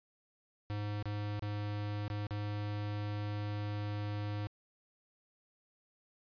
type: tone with dropouts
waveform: square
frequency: 103.83 Hz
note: G#2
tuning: in tune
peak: -36 dBFS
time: 0.7-4.47 s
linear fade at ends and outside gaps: 0 ms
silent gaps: 1.026-1.056 / 1.394-1.423 / 2.08-2.101 / 2.268-2.308 s
effects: resampled to 11025 Hz